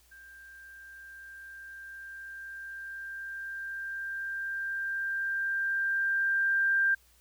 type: tone with level ramp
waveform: sine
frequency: 1586 Hz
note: G6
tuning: 20 cents sharp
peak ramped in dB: -49 to -22 dBFS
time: 0.11-6.95 s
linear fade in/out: 10 ms
effects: added 60 Hz sine -64 dBFS peak until 7.2 s + white hiss -64 dBFS RMS until 7.2 s